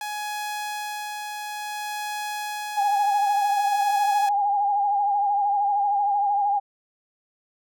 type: tone with tremolo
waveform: sawtooth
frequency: 838 Hz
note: G#5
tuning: 15 cents sharp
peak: -24 dBFS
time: 0.01-4.29 s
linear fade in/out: 2 ms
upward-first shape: sine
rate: 0.57 Hz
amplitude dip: 30%
type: tone with vibrato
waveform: sine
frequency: 811 Hz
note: G#5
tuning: 41 cents flat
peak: -19 dBFS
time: 2.76-6.6 s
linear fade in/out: 20 ms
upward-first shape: sine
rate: 13 Hz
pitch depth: 48 cents each way
effects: none